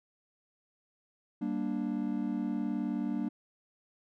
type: chord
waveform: triangle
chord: G minor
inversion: none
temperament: just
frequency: 196 / 235.2 / 294 Hz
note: G3 / Bb3 / D4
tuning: 0 / +16 / +2 cents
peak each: -34 / -32 / -33 dBFS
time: 1.41-3.29 s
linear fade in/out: 10 ms
effects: none